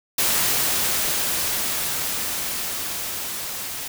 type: noise with level ramp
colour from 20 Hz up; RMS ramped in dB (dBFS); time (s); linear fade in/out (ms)
white; -20 to -31; 0.18-3.88; 5
effects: none